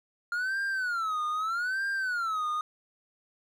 triangle tone with vibrato, 1396.9 Hz, F6, in tune, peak -26 dBFS, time 0.32-2.61 s, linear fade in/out 2 ms, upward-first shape sine, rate 0.8 Hz, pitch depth 230 cents each way, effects none

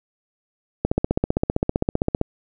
click train, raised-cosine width 2 ms, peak -5 dBFS, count 22, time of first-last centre 0.85-2.214 s, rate 15.4 Hz, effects none

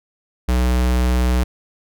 square tone, 62 Hz, B1, 7 cents sharp, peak -15 dBFS, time 0.48-1.44 s, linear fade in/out 10 ms, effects none

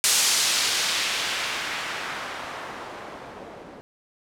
blue noise with low-pass filter sweep, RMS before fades -27 dBFS, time 0.04-3.81 s, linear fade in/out 0 ms, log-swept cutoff 7500 to 440 Hz, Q 0.84, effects none

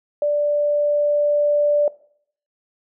sine tone with level ramp, 587 Hz, D5, 1 cent flat, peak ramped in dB -16 to -13 dBFS, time 0.22-1.88 s, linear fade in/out 2 ms, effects noise-tail reverb RT60 0.6 s tail -20 dB re dry

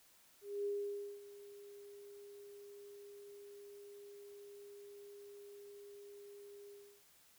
sine tone with ADSR envelope, 406 Hz, G#4, 39 cents flat, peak -35 dBFS, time 0.41-7.03 s, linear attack 240 ms, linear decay 550 ms, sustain -17 dB, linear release 320 ms, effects white hiss -67 dBFS RMS until 7.38 s

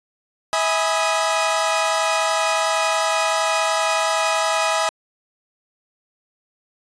sawtooth chord, E major seventh, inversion none, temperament equal with one note detuned, 647.6 / 830.6 / 987.8 / 1244.5 Hz, E5 / G#5 / B5 / D#6, -31 / 0 / 0 / 0 cents, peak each -18 / -20 / -22 / -20 dBFS, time 0.53-4.89 s, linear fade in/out 0 ms, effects resampled to 22050 Hz

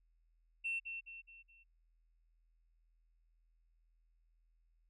sine tone with echo, 2700 Hz, E7, 41 cents sharp, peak -34 dBFS, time 0.64-0.8 s, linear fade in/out 20 ms, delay 210 ms, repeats 4, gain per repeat -7 dB, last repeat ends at 1.64 s, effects tanh soft clip ceiling -33 dBFS + added 41 Hz sine -70 dBFS peak until 4.89 s

